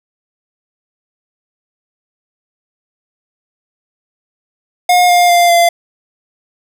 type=tone with pitch steps; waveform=square; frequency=716 / 706.6 / 697.2 / 688 Hz; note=F5 / F5 / F5 / F5; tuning=+43 / +20 / -3 / -26 cents; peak=-7 dBFS; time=4.89-5.69 s; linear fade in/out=5 ms; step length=200 ms; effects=none